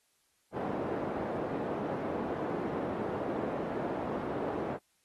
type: band-pass noise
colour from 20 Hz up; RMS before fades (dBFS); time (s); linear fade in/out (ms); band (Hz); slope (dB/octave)
pink; -35; 0.52-4.79; 50; 250 to 710; 12
effects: white hiss -73 dBFS RMS until 5.04 s + AAC 32 kbps